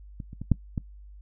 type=clicks; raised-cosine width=5 ms; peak=-24 / -29 / -22 / -7 / -16 dBFS; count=5; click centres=0.202 / 0.331 / 0.416 / 0.517 / 0.778 s; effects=noise-tail reverb RT60 0.1 s tail -20 dB re dry + added 50 Hz sine -44 dBFS peak until 1.21 s